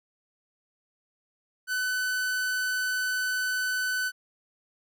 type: tone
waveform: 45% pulse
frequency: 1505 Hz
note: F#6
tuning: 29 cents sharp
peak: -26 dBFS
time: 1.67-4.12 s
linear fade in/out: 50 ms
effects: none